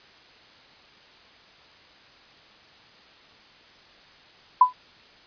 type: tone with exponential decay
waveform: sine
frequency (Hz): 1001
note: B5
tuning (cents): +23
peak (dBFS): -7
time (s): 4.61-4.73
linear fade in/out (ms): 5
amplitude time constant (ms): 25
effects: white hiss -52 dBFS RMS until 5.26 s + resampled to 11025 Hz